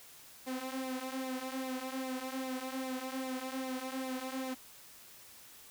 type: tone with flanger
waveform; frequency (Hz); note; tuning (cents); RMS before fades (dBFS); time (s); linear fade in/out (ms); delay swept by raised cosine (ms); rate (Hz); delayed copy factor
sawtooth; 260.4; C4; -8; -39; 0.46-4.55; 20; 0.62 to 4.52; 2.5; -0.75
effects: white hiss -55 dBFS RMS until 5.7 s